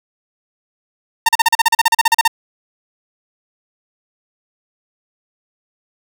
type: tone bursts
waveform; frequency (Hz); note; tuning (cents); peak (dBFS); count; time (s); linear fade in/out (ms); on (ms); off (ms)
sawtooth; 913; A#5; -36; -4; 16; 1.26-2.278; 5; 28; 38
effects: none